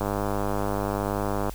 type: click train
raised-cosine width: 1 ms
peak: -13 dBFS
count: 151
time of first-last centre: 0.01-1.495 s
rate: 101 Hz
effects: added 48 Hz sine -36 dBFS peak until 1.54 s + white hiss -46 dBFS RMS until 1.54 s